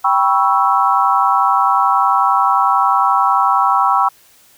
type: chord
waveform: sine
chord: C# half-diminished seventh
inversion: second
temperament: equal with one note detuned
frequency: 784 / 977.5 / 1108.7 / 1318.5 Hz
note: G5 / B5 / C#6 / E6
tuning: 0 / -18 / 0 / 0 cents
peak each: -16 dBFS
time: 0.04-4.09 s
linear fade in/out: 10 ms
effects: white hiss -49 dBFS RMS until 4.57 s